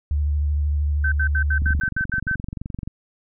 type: tone with vibrato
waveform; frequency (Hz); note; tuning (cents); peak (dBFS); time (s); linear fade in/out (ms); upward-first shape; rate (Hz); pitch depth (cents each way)
sine; 73.42; D2; 0; -18; 0.11-1.8; 0; sine; 13; 31
type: tone bursts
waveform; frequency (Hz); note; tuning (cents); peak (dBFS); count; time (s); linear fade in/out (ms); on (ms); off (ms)
sine; 1540; G6; -31; -20; 9; 1.04-2.352; 5; 80; 74
type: click train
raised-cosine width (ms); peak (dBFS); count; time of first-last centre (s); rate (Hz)
5; -17; 30; 1.62-2.875; 23.1
effects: none